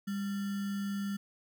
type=tone with sample-and-hold; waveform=sine; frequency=200 Hz; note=G3; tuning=35 cents sharp; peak=-32 dBFS; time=0.07-1.17 s; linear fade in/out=10 ms; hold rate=1575 Hz; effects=none